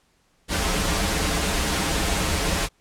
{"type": "noise with comb filter", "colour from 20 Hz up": "pink", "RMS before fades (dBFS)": -23, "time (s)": [0.48, 2.69], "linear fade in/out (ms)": 50, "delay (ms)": 8.1, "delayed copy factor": -0.7, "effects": ["pink hiss -64 dBFS RMS until 2.8 s", "low-pass 10000 Hz 12 dB/octave"]}